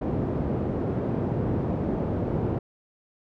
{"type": "band-pass noise", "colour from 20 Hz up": "pink", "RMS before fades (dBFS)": -27, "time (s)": [0.01, 2.59], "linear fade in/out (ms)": 10, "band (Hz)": [100, 460], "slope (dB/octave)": 12, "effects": []}